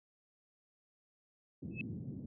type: band-pass noise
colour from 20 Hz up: pink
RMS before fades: -44 dBFS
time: 1.62-2.26 s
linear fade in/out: 5 ms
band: 110 to 290 Hz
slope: 24 dB/octave
type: tone with exponential growth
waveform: sine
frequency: 2598 Hz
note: E7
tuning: 26 cents flat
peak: -34 dBFS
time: 1.71-1.81 s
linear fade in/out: 1 ms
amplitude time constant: 21 ms
effects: none